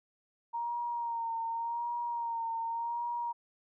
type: tone with vibrato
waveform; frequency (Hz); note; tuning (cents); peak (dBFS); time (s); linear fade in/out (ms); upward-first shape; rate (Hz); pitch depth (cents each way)
sine; 932.3; A#5; 0; -32; 0.53-3.33; 20; sine; 0.87; 37
effects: none